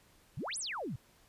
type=exponential two-way sweep; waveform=sine; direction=up then down; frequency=104 to 10930 to 104 Hz; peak=-36 dBFS; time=0.37-0.96 s; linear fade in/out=5 ms; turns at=0.58 s; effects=pink hiss -65 dBFS RMS until 1.28 s + resampled to 32000 Hz